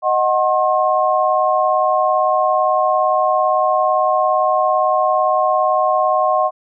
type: chord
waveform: sine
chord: C diminished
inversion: first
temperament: equal with one note detuned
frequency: 622.3 / 740 / 1071.6 Hz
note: Eb5 / Gb5 / C6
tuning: 0 / 0 / +41 cents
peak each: -17 dBFS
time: 0.02-6.51 s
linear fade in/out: 50 ms
effects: none